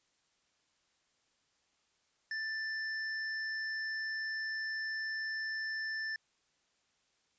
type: tone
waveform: square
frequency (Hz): 1767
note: A6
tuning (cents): +7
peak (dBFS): -36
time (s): 2.31-6.16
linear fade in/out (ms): 2
effects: white hiss -75 dBFS RMS until 7.38 s + resampled to 16000 Hz